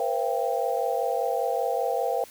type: tone cluster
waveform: sine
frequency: 477.9 / 523 / 680 / 789 Hz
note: A#4 / C5 / F5 / G5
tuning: +43 / -1 / -46 / +11 cents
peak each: -29 dBFS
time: 0-2.24 s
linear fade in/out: 2 ms
effects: white hiss -49 dBFS RMS until 2.3 s